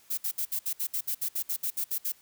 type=noise bursts; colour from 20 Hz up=violet; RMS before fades=-30 dBFS; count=15; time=0.1-2.122 s; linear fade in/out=10 ms; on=76 ms; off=63 ms; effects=white hiss -60 dBFS RMS until 2.21 s

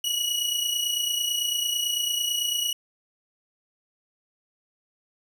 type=tone pair together; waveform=sawtooth; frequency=2896 / 2925 Hz; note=F#7 / F#7; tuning=-38 / -21 cents; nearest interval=unison; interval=17 cents; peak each=-24 dBFS; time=0.04-2.73 s; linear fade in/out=5 ms; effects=none

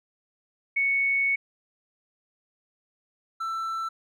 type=tone pair in turn; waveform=sine / triangle; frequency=2217 / 1332.9 Hz; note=C#7 / E6; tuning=0 / +19 cents; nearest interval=major sixth; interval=881 cents; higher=first; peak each=-21 / -26 dBFS; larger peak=first; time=0.76-1.36 / 3.4-3.89 s; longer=first; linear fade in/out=10 ms; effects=none

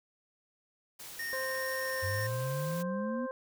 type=noise; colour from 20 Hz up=white; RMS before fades=-46 dBFS; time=0.99-2.83 s; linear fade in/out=10 ms
type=tone with pitch glide; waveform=square; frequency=1842 to 1824 Hz; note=A#6 to A#6; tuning=-21 to -38 cents; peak=-36 dBFS; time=1.19-2.27 s; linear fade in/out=5 ms; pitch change=-17 cents; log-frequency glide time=1.77-2.03 s
type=harmonic tone; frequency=524 Hz; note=C5; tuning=2 cents sharp; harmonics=1 / 2 / 3; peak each=-36 / -42 / -47 dBFS; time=1.33-3.31 s; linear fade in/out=0 ms
type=exponential sweep; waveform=sine; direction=up; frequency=92.6 to 253.3 Hz; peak=-33 dBFS; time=2.02-3.27 s; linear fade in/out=20 ms
effects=none

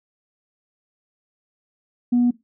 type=tone; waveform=sine; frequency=243.1 Hz; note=B3; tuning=27 cents flat; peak=-13 dBFS; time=2.12-2.31 s; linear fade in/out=10 ms; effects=noise-tail reverb RT60 0.2 s tail -18 dB re dry + tanh soft clip ceiling -11 dBFS

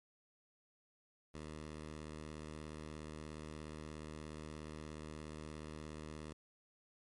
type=tone; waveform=10% pulse; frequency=76.9 Hz; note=D#2; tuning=20 cents flat; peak=-38 dBFS; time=1.34-6.33 s; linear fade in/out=5 ms; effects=MP3 48 kbps

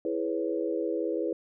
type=chord; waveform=sine; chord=C# minor seventh; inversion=first; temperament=equal; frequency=329.6 / 415.3 / 493.9 / 554.4 Hz; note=E4 / G#4 / B4 / C#5; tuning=0 / 0 / 0 / 0 cents; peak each=-31 / -33 / -32 / -36 dBFS; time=0.05-1.33 s; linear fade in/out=2 ms; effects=none

